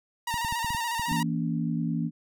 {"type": "tone with vibrato", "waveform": "sawtooth", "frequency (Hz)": 932.3, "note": "A#5", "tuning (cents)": 0, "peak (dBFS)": -24, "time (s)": [0.27, 1.23], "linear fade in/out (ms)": 5, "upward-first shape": "square", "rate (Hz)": 14, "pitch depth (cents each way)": 42}
{"type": "clicks", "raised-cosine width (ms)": 5, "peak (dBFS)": -24, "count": 8, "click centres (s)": [0.342, 0.448, 0.525, 0.646, 0.705, 0.748, 0.996, 1.117]}
{"type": "chord", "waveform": "sine", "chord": "A# diminished", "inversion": "second", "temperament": "equal with one note detuned", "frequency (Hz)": [164.81, 233.1, 284.2], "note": ["E3", "A#3", "C#4"], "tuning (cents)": [0, 0, 43], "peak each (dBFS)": [-28, -30, -33], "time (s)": [1.07, 2.11], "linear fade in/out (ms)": 50}
{"effects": []}